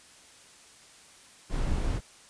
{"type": "noise", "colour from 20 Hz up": "brown", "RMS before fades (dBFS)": -28, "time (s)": [1.49, 2.01], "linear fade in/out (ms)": 50, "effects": ["white hiss -54 dBFS RMS until 2.29 s", "resampled to 22050 Hz"]}